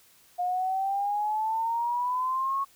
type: exponential sweep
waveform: sine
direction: up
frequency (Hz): 710 to 1107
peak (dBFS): -25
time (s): 0.38-2.65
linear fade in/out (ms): 20
effects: white hiss -59 dBFS RMS until 2.75 s